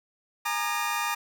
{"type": "chord", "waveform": "25% pulse", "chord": "Ab suspended second", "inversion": "none", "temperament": "equal with one note detuned", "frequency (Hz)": [830.6, 932.3, 1212.6], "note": ["Ab5", "Bb5", "Eb6"], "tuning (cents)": [0, 0, -45], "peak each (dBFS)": [-30, -27, -26], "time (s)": [0.45, 1.15], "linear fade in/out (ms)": 10, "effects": []}